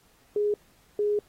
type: tone bursts at uneven times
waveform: sine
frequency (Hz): 415.3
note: G#4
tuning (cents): 0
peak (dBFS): -22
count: 2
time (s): 0.36-0.54 / 0.99-1.19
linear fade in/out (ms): 2
effects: pink hiss -62 dBFS RMS until 1.28 s + AAC 48 kbps